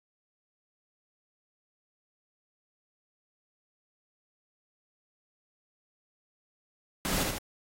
pink noise with echo, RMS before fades -31 dBFS, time 7.05-7.23 s, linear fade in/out 0 ms, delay 76 ms, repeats 2, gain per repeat -3 dB, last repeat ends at 7.382 s, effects AAC 48 kbps

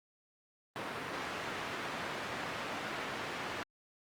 white band-pass noise, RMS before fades -40 dBFS, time 0.76-3.63 s, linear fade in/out 0 ms, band 120 to 1900 Hz, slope 12 dB/octave, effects Opus 32 kbps

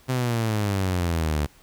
sawtooth exponential sweep, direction down, 131 to 72.3 Hz, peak -18 dBFS, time 0.08-1.47 s, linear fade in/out 20 ms, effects pink hiss -55 dBFS RMS until 1.62 s

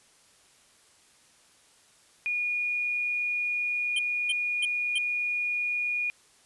sine tone, 2443 Hz, D#7, 32 cents flat, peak -26 dBFS, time 2.26-6.1 s, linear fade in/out 0 ms
square tone bursts, 3136 Hz, G7, in tune, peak -26 dBFS, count 4, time 3.96-4.984 s, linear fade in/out 5 ms, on 31 ms, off 300 ms
effects white hiss -60 dBFS RMS until 6.45 s + resampled to 24000 Hz

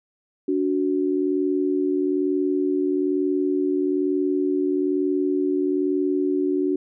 sine tone pair together, 288.9 / 370 Hz, D4 / F#4, -28 / 0 cents, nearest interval major third, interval 428 cents, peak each -22 dBFS, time 0.48-6.76 s, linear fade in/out 5 ms, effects none

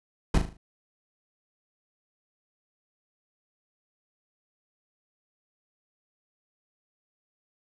brown noise with echo, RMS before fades -19 dBFS, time 0.34-0.38 s, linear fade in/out 5 ms, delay 38 ms, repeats 5, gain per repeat -7 dB, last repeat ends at 0.57 s, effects resampled to 24000 Hz

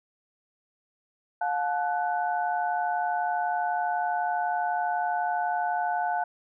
sine tone cluster, 714 / 866 / 1490 Hz, F5 / A5 / F#6, +38 / -28 / +12 cents, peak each -27 / -29 / -34 dBFS, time 1.41-6.24 s, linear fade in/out 5 ms, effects none

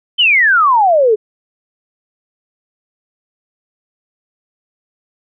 sine exponential sweep, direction down, 3136 to 410.2 Hz, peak -7 dBFS, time 0.18-1.16 s, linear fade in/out 20 ms, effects none

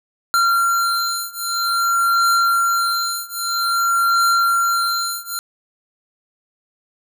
square beating tone pair, 1376 / 1376.51 Hz, F6 / F6, -26 / -25 cents, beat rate 0.51 Hz, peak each -20 / -19 dBFS, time 0.34-5.39 s, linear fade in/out 0 ms, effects none

